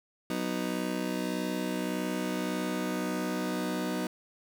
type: chord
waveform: 30% pulse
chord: B major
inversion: second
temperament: just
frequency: 185.21 / 246.9 / 308.7 Hz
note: F#3 / B3 / D#4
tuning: +2 / 0 / -14 cents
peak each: -32 dBFS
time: 0.3-4.07 s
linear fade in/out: 2 ms
effects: none